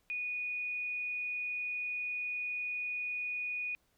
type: tone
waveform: sine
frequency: 2467 Hz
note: D#7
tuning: 15 cents flat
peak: -34 dBFS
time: 0.1-3.75 s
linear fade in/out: 0 ms
effects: pink hiss -74 dBFS RMS until 3.97 s